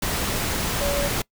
sine tone in noise, 569 Hz, C#5, 45 cents sharp, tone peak -24 dBFS, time 0.81-1.08 s, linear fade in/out 5 ms, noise pink, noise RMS -25 dBFS, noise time 0.02-1.22 s, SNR -2 dB, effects noise-tail reverb RT60 0.1 s tail -23 dB re dry

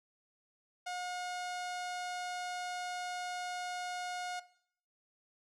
sawtooth tone with low-pass filter, 720 Hz, F#5, 47 cents flat, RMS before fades -40 dBFS, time 0.86-4.4 s, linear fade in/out 10 ms, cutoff 7200 Hz, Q 0.94, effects noise-tail reverb RT60 0.6 s tail -17 dB re dry

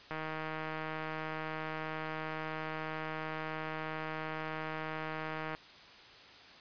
click train, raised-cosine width 0.5 ms, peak -24 dBFS, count 855, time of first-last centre 0.11-5.549 s, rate 157 Hz, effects white hiss -54 dBFS RMS until 6.6 s + resampled to 11025 Hz

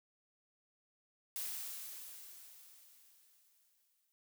blue noise with exponential decay, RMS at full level -40 dBFS, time 1.36-4.12 s, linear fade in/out 0 ms, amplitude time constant 600 ms, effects none

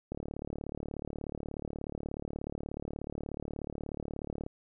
click train, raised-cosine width 2 ms, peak -24 dBFS, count 160, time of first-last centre 0.12-4.464 s, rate 36.6 Hz, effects none

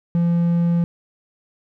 triangle tone, 171 Hz, F3, 36 cents flat, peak -13 dBFS, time 0.15-0.84 s, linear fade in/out 0 ms, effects none

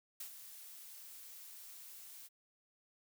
blue noise with ADSR envelope, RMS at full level -44 dBFS, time 0.2-2.29 s, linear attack 5 ms, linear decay 87 ms, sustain -9 dB, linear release 34 ms, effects none

